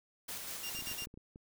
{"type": "noise with tremolo", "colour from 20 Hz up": "white", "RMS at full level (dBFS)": -42, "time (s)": [0.28, 1.06], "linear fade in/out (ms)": 10, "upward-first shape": "square", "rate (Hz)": 5.2, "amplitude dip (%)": 25}
{"type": "tone bursts", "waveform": "25% pulse", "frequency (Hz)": 2794, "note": "F7", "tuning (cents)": 0, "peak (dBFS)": -36, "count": 4, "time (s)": [0.63, 1.048], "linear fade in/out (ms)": 10, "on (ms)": 73, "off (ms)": 42}
{"type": "clicks", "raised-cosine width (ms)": 3, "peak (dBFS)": -38, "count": 10, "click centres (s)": [0.749, 0.79, 0.823, 0.873, 0.915, 1.022, 1.071, 1.141, 1.175, 1.359]}
{"effects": []}